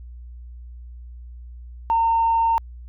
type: tone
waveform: sine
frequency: 913 Hz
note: A#5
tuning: 36 cents flat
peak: -15 dBFS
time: 1.9-2.58 s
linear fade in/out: 0 ms
effects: tanh soft clip ceiling -11 dBFS + added 60 Hz sine -36 dBFS peak until 2.88 s